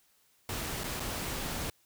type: noise with dropouts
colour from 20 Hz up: pink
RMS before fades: -36 dBFS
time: 0.49-1.7 s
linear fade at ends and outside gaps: 2 ms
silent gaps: 0.836-0.84 / 0.997-1.002 s
effects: white hiss -68 dBFS RMS until 1.85 s